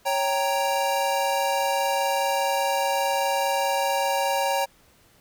square chord, G diminished, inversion second, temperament equal, 554.4 / 784 / 932.3 Hz, Db5 / G5 / Bb5, 0 / 0 / 0 cents, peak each -27 dBFS, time 0.05-4.66 s, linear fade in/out 20 ms, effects pink hiss -58 dBFS RMS until 5.2 s

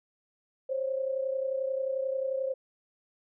sine tone pair together, 527 / 558.3 Hz, C5 / C#5, +12 / +12 cents, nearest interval minor second, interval 100 cents, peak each -29 / -35 dBFS, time 0.69-2.54 s, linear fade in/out 10 ms, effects none

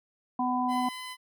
harmonic tone, 250.3 Hz, B3, 23 cents sharp, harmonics 1 / 3 / 4, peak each -29 / -30 / -30 dBFS, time 0.39-0.89 s, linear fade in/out 5 ms
15% pulse tone, 1013 Hz, B5, 44 cents sharp, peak -31 dBFS, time 0.68-1.17 s, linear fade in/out 50 ms
effects none

